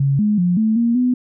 sine tone with pitch steps, 138.4 / 210 / 177.2 / 219.2 / 234 / 249.5 Hz, C#3 / G#3 / F3 / A3 / A#3 / B3, -2 / +19 / +25 / -6 / +7 / +18 cents, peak -13 dBFS, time 0-1.14 s, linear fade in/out 5 ms, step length 190 ms, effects none

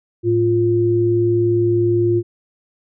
sine tone pair together, 109.99 / 349.2 Hz, A2 / F4, 0 / 0 cents, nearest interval octave + minor sixth, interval 2000 cents, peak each -19 / -14 dBFS, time 0.23-2.23 s, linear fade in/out 50 ms, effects none

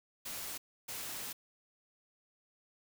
white noise bursts at uneven times, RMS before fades -42 dBFS, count 2, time 0.25-0.58 / 0.88-1.33 s, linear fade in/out 10 ms, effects none

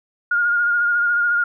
sine tone with vibrato, 1423 Hz, F6, 32 cents sharp, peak -15 dBFS, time 0.31-1.44 s, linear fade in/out 5 ms, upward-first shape sine, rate 14 Hz, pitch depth 26 cents each way, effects none

